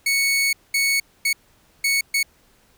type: tone bursts at uneven times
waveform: sawtooth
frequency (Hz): 2217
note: C#7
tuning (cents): 0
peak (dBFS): -14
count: 5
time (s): 0.06-0.53 / 0.74-1 / 1.25-1.33 / 1.84-2.01 / 2.14-2.23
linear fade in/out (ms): 5
effects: pink hiss -58 dBFS RMS until 2.77 s